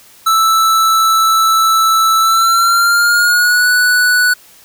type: tone with pitch glide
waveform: square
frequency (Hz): 1318.5 to 1480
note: E6 to F#6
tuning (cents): 0 to 0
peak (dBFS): -9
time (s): 0.26-4.34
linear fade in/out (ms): 10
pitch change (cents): +200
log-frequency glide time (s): 2.2-3.69
effects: white hiss -43 dBFS RMS until 4.64 s